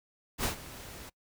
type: noise with ADSR envelope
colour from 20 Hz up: pink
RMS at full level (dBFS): -29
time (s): 0.38-1.1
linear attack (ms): 62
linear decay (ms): 110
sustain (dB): -17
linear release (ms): 17
effects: noise-tail reverb RT60 0.1 s tail -23 dB re dry